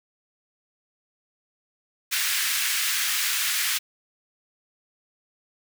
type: high-pass noise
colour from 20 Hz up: pink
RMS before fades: -25 dBFS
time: 2.11-3.79 s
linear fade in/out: 20 ms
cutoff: 1600 Hz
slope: 24 dB/octave
effects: none